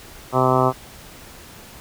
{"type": "harmonic tone", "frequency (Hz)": 128.9, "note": "C3", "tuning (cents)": -26, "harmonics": [1, 2, 3, 4, 5, 6, 7, 8, 9, 10], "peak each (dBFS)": [-22, -24, -22, -25, -22, -24, -25, -24, -23, -27], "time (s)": [0.32, 0.73], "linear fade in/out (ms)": 50, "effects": ["pink hiss -42 dBFS RMS until 1.8 s"]}